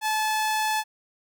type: tone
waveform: sawtooth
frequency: 865 Hz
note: A5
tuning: 30 cents flat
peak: -19 dBFS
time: 0.01-0.84 s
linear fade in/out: 50 ms
effects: none